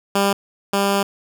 10% pulse tone pair in turn, 198.9 / 198.9 Hz, G3 / G3, +25 / +25 cents, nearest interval unison, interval 0 cents, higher neither, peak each -7 / -8 dBFS, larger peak first, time 0.15-0.33 / 0.73-1.03 s, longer second, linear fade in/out 5 ms, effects none

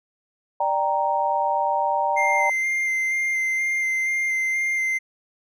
sine chord, G minor, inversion second, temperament equal with one note detuned, 590.7 / 784 / 932.3 Hz, D5 / G5 / Bb5, +10 / 0 / 0 cents, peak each -26 / -24 / -22 dBFS, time 0.6-2.5 s, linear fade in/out 5 ms
triangle tone with vibrato, 2093 Hz, C7, in tune, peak -19 dBFS, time 2.16-4.99 s, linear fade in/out 20 ms, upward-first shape square, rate 2.1 Hz, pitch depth 11 cents each way
effects none

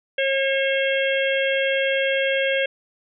harmonic tone, 541 Hz, C#5, 42 cents flat, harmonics 1 / 3 / 4 / 5 / 6, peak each -21 / -26 / -27 / -28 / -29 dBFS, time 0.18-2.66 s, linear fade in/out 5 ms, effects none

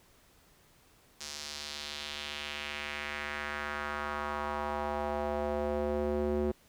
square tone with band-pass filter sweep, 73.7 Hz, D2, 7 cents sharp, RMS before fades -35 dBFS, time 1.2-6.52 s, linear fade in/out 10 ms, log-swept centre 5700 to 360 Hz, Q 1.9, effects pink hiss -63 dBFS RMS until 6.68 s

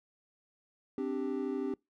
triangle chord, C suspended second, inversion none, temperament just, 261.6 / 294.3 / 392.4 Hz, C4 / D4 / G4, 0 / +4 / +2 cents, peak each -34 / -35 / -34 dBFS, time 0.98-1.74 s, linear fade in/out 2 ms, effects noise-tail reverb RT60 0.2 s tail -25 dB re dry

